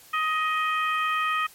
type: harmonic tone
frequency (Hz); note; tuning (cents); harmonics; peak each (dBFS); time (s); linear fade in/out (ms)
627; D#5; +13; 2 / 3 / 4 / 5; -24 / -30 / -31 / -36; 0.13-1.47; 10
effects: white hiss -51 dBFS RMS until 1.54 s + MP3 64 kbps